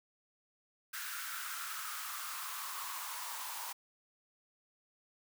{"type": "noise with high-pass filter sweep", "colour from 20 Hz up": "white", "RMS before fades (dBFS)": -42, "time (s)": [0.93, 3.73], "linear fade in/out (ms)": 10, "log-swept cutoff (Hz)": [1500, 910], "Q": 5.5, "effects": []}